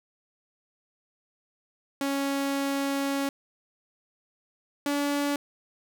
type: tone pair in turn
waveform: sawtooth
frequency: 277.2 / 286.6 Hz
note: C#4 / D4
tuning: 0 / -42 cents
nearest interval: minor second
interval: 58 cents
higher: second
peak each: -22 / -21 dBFS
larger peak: second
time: 2.01-3.29 / 4.86-5.36 s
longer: first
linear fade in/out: 2 ms
effects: none